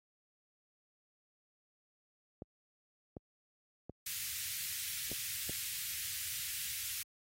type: clicks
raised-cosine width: 2 ms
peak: -31 dBFS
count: 5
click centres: 2.421 / 3.168 / 3.896 / 5.116 / 5.495 s
type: band-stop noise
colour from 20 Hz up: white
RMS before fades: -40 dBFS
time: 4.06-7.03 s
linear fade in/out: 5 ms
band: 120 to 1800 Hz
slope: 24 dB/octave
effects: high-pass 60 Hz 12 dB/octave + AAC 48 kbps